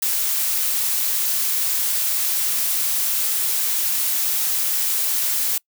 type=noise; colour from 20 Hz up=blue; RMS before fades=-21 dBFS; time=0.02-5.58 s; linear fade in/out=5 ms; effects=noise-tail reverb RT60 0.1 s tail -25 dB re dry